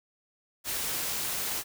white noise, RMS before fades -32 dBFS, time 0.64-1.64 s, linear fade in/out 50 ms, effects none

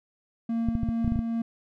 triangle tone with tremolo, 229.8 Hz, A#3, 25 cents flat, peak -22 dBFS, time 0.49-1.42 s, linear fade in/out 5 ms, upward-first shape triangle, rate 2.4 Hz, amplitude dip 40%
clicks, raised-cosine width 5 ms, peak -15 dBFS, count 9, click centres 0.687 / 0.753 / 0.833 / 0.889 / 1.046 / 1.078 / 1.121 / 1.159 / 1.191 s
effects none

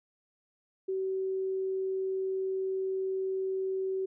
sine tone, 380.8 Hz, F#4, 50 cents sharp, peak -29 dBFS, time 0.88-4.06 s, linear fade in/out 10 ms, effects none

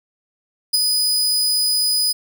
sawtooth tone with ADSR envelope, 4978 Hz, D#8, in tune, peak -9 dBFS, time 0.73-2.13 s, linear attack 13 ms, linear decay 23 ms, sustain -4 dB, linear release 16 ms, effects none

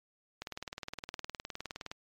click train, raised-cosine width 0.2 ms, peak -22 dBFS, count 30, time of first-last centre 0.42-1.915 s, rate 19.4 Hz, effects MP3 96 kbps

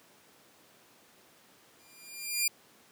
10% pulse tone with exponential growth, 2401 Hz, D7, 38 cents sharp, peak -15 dBFS, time 1.79-2.48 s, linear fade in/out 5 ms, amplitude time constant 150 ms, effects pink hiss -60 dBFS RMS until 2.91 s + high-pass 200 Hz 12 dB/octave

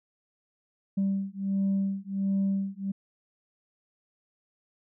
sine beating tone pair, 194.8 / 196.2 Hz, G3 / G3, -11 / +2 cents, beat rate 1.4 Hz, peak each -27 dBFS, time 0.97-2.92 s, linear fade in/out 10 ms, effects tanh soft clip ceiling -21 dBFS

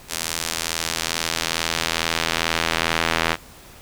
sawtooth tone with band-pass filter sweep, 82.3 Hz, E2, 2 cents flat, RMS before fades -24 dBFS, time 0.08-3.37 s, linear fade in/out 50 ms, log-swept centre 8100 to 2200 Hz, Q 0.75, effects pink hiss -45 dBFS RMS until 3.81 s

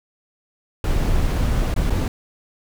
brown noise with dropouts, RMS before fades -19 dBFS, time 0.84-2.08 s, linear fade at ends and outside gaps 2 ms, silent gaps 1.741-1.762 / 1.899-1.903 s, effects none

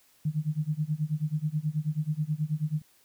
sine tone with tremolo, 152.8 Hz, D#3, 31 cents flat, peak -23 dBFS, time 0.25-2.82 s, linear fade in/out 5 ms, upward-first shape sine, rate 9.3 Hz, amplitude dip 95%, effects white hiss -63 dBFS RMS until 3.04 s

